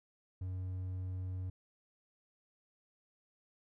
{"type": "tone", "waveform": "triangle", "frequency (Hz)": 92.5, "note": "F#2", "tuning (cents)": 0, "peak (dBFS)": -35, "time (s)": [0.41, 1.5], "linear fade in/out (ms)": 5, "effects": []}